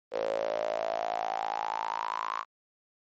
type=tone with high-pass filter sweep; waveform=sawtooth; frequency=55 Hz; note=A1; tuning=in tune; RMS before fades=-32 dBFS; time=0.11-2.45 s; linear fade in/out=50 ms; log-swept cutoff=510 to 1100 Hz; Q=9.2; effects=low-pass 5000 Hz 12 dB/octave + MP3 32 kbps